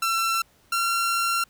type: tone pair in turn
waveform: sawtooth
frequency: 1347 / 1369 Hz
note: E6 / F6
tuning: +37 / -35 cents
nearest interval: unison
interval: 28 cents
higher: second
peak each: -18 dBFS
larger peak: neither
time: 0.02-0.42 / 0.72-1.44 s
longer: second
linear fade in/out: 5 ms
effects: pink hiss -60 dBFS RMS until 1.49 s